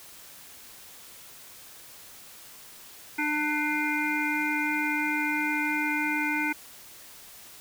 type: harmonic tone with a mistuned harmonic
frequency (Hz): 299.5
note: D4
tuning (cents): +34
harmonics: 1 / 3 / 5 / 7 / 8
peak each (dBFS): -30 / -33 / -32 / -30 / -33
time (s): 3.18-6.53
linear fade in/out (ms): 10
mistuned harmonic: 8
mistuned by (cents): +15
effects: white hiss -48 dBFS RMS until 7.6 s